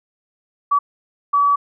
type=tone bursts at uneven times; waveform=sine; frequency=1143 Hz; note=D6; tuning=47 cents flat; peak=-12 dBFS; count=2; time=0.71-0.79 / 1.33-1.56 s; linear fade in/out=10 ms; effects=none